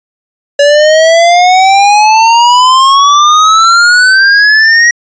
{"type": "exponential sweep", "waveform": "square", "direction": "up", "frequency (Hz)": [568, 1910], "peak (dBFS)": -3, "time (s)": [0.59, 4.91], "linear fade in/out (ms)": 5, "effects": ["resampled to 16000 Hz"]}